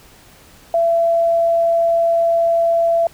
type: tone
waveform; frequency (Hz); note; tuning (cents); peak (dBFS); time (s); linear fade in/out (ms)
sine; 672; E5; +33; -12; 0.74-3.07; 2
effects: pink hiss -46 dBFS RMS until 3.13 s